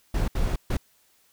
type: noise bursts at uneven times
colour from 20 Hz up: brown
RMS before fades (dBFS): -24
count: 3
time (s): 0.14-0.28 / 0.35-0.56 / 0.7-0.77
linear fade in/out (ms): 5
effects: white hiss -63 dBFS RMS until 1.32 s